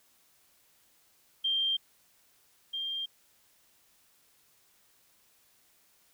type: tone pair in turn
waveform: sine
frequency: 3174 / 3191 Hz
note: G7 / G7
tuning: +21 / +30 cents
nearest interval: unison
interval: 9 cents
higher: second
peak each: -26 / -32 dBFS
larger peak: first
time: 1.44-1.77 / 2.73-3.06 s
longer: neither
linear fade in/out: 10 ms
effects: white hiss -66 dBFS RMS until 6.13 s